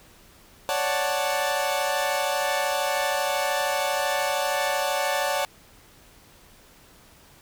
sawtooth chord, D major seventh, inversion third, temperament equal, 554.4 / 587.3 / 740 / 880 Hz, C#5 / D5 / F#5 / A5, 0 / 0 / 0 / 0 cents, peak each -25 dBFS, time 0.69-5.45 s, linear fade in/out 0 ms, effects pink hiss -53 dBFS RMS until 7.41 s

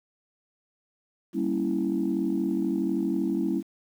sine chord, G diminished seventh, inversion none, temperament equal, 196 / 233.1 / 277.2 / 329.6 Hz, G3 / Bb3 / Db4 / Fb4, 0 / 0 / 0 / 0 cents, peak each -29 / -31 / -29 / -27 dBFS, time 1.33-3.63 s, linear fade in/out 50 ms, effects tanh soft clip ceiling -16 dBFS + 9-bit

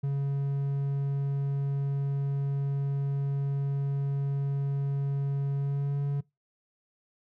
triangle tone with pitch glide, 139.4 to 141.59 Hz, C#3 to C#3, +10 to +37 cents, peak -24 dBFS, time 0.03-6.21 s, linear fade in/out 10 ms, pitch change +27 cents, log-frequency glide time 5.55-6 s, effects noise-tail reverb RT60 0.2 s tail -23 dB re dry

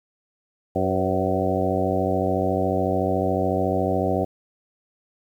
harmonic tone with a mistuned harmonic, 93.9 Hz, F#2, 26 cents sharp, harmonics 1 / 2 / 3 / 4 / 5 / 6 / 7 / 8, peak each -28 / -28 / -28 / -28 / -28 / -28 / -28 / -28 dBFS, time 0.75-4.25 s, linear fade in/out 10 ms, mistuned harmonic 5, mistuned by +50 cents, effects 9-bit

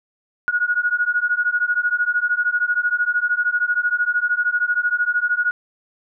sine beating tone pair, 1444 / 1457 Hz, F#6 / F#6, -43 / -27 cents, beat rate 13 Hz, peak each -20 dBFS, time 0.48-5.51 s, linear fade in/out 0 ms, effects none

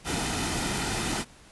pink noise with comb filter, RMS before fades -29 dBFS, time 0.04-1.25 s, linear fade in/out 50 ms, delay 1.8 ms, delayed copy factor -0.5, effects pink hiss -53 dBFS RMS until 1.51 s + resampled to 24000 Hz

